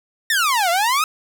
sawtooth exponential two-way sweep, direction down then up, 1864.7 to 666 to 1303 Hz, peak -12 dBFS, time 0.3-1.04 s, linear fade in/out 2 ms, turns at 0.7 s, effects none

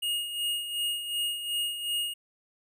square tone with tremolo, 2860 Hz, F7, 41 cents sharp, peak -27 dBFS, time 0.02-2.14 s, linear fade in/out 10 ms, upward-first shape sine, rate 2.7 Hz, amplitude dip 60%, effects none

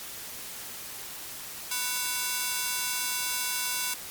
5% pulse ring-modulated tone, 1240 Hz, D#6, 6 cents flat, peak -13 dBFS, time 1.71-3.94 s, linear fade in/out 5 ms, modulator 246 Hz, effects white hiss -40 dBFS RMS until 4.1 s + MP3 96 kbps

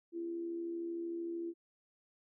sine tone with amplitude modulation, 338.6 Hz, E4, 46 cents sharp, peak -35 dBFS, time 0.12-1.54 s, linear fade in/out 50 ms, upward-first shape sine, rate 73.2 Hz, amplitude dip 40%, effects none

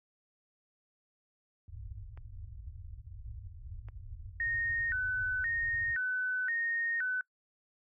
white low-pass noise, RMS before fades -46 dBFS, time 1.68-5.96 s, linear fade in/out 2 ms, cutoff 110 Hz, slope 96 dB/octave
clicks, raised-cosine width 0.5 ms, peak -39 dBFS, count 2, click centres 2.175 / 3.886 s
sine tone with vibrato, 1670 Hz, G#6, 9 cents sharp, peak -30 dBFS, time 4.4-7.21 s, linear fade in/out 2 ms, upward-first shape square, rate 0.96 Hz, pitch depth 180 cents each way
effects noise-tail reverb RT60 0.1 s tail -25 dB re dry

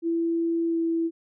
sine tone with pitch glide, 333.7 to 330.8 Hz, E4 to E4, +21 to +6 cents, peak -22 dBFS, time 0.02-1.11 s, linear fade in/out 50 ms, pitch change -15 cents, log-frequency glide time 0.67-0.78 s, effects none

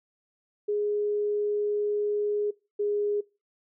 sine tone pair in turn, 415.3 / 412.9 Hz, G#4 / G#4, 0 / -10 cents, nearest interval unison, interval 10 cents, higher first, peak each -24 dBFS, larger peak neither, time 0.68-2.51 / 2.79-3.21 s, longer first, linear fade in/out 10 ms, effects noise-tail reverb RT60 0.3 s tail -23 dB re dry

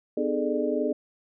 sine tone cluster, 252.4 / 303.3 / 414.2 / 437.4 / 599 Hz, B3 / D#4 / G#4 / A4 / D5, +38 / -44 / -5 / -10 / +34 cents, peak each -30 dBFS, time 0.17-0.93 s, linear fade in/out 5 ms, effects none

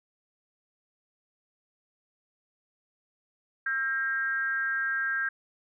sine tone with frequency modulation, 1600 Hz, G6, 35 cents sharp, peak -26 dBFS, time 3.66-5.29 s, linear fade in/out 5 ms, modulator 266 Hz, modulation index 0.54, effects none

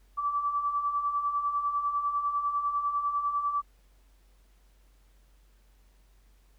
sine beating tone pair, 1150 / 1160 Hz, D6 / D6, -37 / -22 cents, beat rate 10 Hz, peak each -35 / -27 dBFS, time 0.17-3.62 s, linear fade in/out 20 ms, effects added 47 Hz sine -58 dBFS peak until 6.58 s + pink hiss -69 dBFS RMS until 6.58 s

